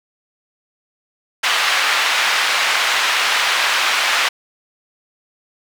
white band-pass noise, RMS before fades -17 dBFS, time 1.43-4.29 s, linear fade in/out 10 ms, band 1000 to 2800 Hz, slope 12 dB/octave, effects none

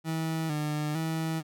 30% pulse tone with vibrato, 155.56 Hz, D#3, in tune, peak -26 dBFS, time 0.04-1.43 s, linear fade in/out 50 ms, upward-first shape square, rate 1.1 Hz, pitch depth 60 cents each way, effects none

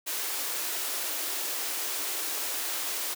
white high-pass noise, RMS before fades -32 dBFS, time 0.06-3.15 s, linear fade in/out 20 ms, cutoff 280 Hz, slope 96 dB/octave, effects none

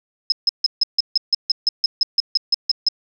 sine tone bursts, 5140 Hz, E8, 45 cents flat, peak -12 dBFS, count 16, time 0.3-2.886 s, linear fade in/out 2 ms, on 21 ms, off 150 ms, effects none

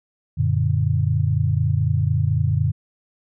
sine chord, Gb augmented, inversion none, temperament equal with one note detuned, 92.5 / 116.54 / 146.41 Hz, Gb2 / Bb2 / D3, 0 / 0 / -5 cents, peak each -21 dBFS, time 0.37-2.72 s, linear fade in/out 20 ms, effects none

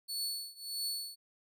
sawtooth tone with tremolo, 4430 Hz, C#8, 2 cents flat, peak -30 dBFS, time 0.08-1.16 s, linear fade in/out 20 ms, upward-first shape triangle, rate 1.6 Hz, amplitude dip 95%, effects none

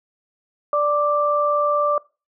sine tone pair together, 587.3 / 1175.9 Hz, D5 / D6, 0 / +2 cents, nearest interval octave, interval 1202 cents, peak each -19 dBFS, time 0.73-1.98 s, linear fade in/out 2 ms, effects noise-tail reverb RT60 0.3 s tail -23 dB re dry

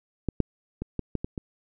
clicks, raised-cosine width 3 ms, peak -13 / -8 / -18 / -15 / -14 / -17 / -19 dBFS, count 7, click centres 0.287 / 0.403 / 0.82 / 0.993 / 1.153 / 1.245 / 1.378 s, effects none

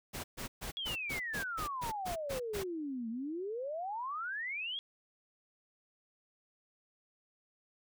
pink noise bursts, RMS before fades -41 dBFS, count 11, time 0.13-2.64 s, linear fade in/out 20 ms, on 110 ms, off 130 ms
sine exponential two-way sweep, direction down then up, 3372 to 220 to 3372 Hz, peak -36 dBFS, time 0.77-4.79 s, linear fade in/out 0 ms, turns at 3.09 s
effects none

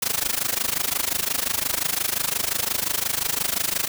white noise with amplitude modulation, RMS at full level -21 dBFS, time 0.02-3.88 s, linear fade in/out 5 ms, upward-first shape sine, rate 25.7 Hz, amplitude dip 90%, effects none

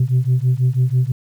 sine beating tone pair, 124.3 / 130.4 Hz, B2 / C3, +12 / -5 cents, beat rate 6.1 Hz, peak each -15 / -15 dBFS, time 0-1.12 s, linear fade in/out 5 ms, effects tanh soft clip ceiling -9 dBFS + 8-bit

